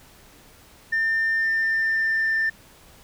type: tone with pitch glide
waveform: sine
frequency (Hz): 1800 to 1787.6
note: A6 to A6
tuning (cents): +39 to +27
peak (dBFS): -18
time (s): 0.92-2.5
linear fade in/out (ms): 10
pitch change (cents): -12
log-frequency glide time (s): 1.32-2.28
effects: tanh soft clip ceiling -17 dBFS + pink hiss -51 dBFS RMS until 3.03 s